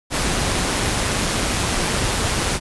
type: noise with amplitude modulation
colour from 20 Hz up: pink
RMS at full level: -19 dBFS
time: 0.1-2.6 s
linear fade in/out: 50 ms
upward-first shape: sine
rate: 190 Hz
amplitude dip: 35%
effects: resampled to 24000 Hz